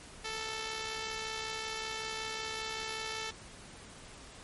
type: tone with amplitude modulation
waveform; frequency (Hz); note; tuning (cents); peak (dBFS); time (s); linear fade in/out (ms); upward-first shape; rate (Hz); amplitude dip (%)
5% pulse; 441.1; A4; +4; -23; 0.24-3.31; 10; sine; 65.3; 40
effects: pink hiss -51 dBFS RMS until 4.43 s + MP3 48 kbps